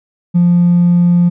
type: tone with hard clipping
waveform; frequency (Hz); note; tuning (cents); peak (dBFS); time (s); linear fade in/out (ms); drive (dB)
sine; 174.61; F3; 0; -7; 0.34-1.3; 20; 1
effects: none